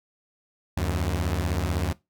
sawtooth beating tone pair, 75.6 / 91.6 Hz, D#2 / F#2, -49 / -17 cents, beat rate 16 Hz, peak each -23 / -23 dBFS, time 0.77-1.93 s, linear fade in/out 5 ms, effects noise-tail reverb RT60 0.2 s tail -20 dB re dry

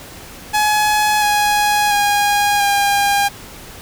sawtooth tone with pitch steps, 845 / 831.9 / 819 / 806.4 Hz, G#5 / G#5 / G#5 / G5, +30 / +3 / -24 / +49 cents, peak -9 dBFS, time 0.53-3.29 s, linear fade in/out 20 ms, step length 690 ms, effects pink hiss -36 dBFS RMS until 3.81 s

